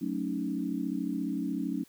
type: chord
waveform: sine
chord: D# half-diminished seventh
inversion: first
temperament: equal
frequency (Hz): 185 / 220 / 277.2 / 311.1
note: F#3 / A3 / C#4 / D#4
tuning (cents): 0 / 0 / 0 / 0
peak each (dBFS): -36 / -36 / -33 / -36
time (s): 0.01-1.84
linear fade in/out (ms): 10
effects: white hiss -61 dBFS RMS until 1.88 s